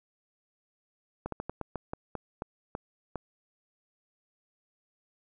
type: slowing click train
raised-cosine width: 1 ms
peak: -20 dBFS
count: 11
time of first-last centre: 1.26-3.157 s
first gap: 63 ms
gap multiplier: 1.23
effects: none